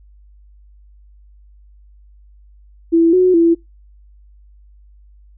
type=tone with pitch steps; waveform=sine; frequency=332.2 / 366.7 / 335.1 Hz; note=E4 / F#4 / E4; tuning=+13 / -15 / +29 cents; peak=-8 dBFS; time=2.92-3.55 s; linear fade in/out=20 ms; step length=210 ms; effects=noise-tail reverb RT60 0.2 s tail -24 dB re dry + added 50 Hz sine -43 dBFS peak until 5.37 s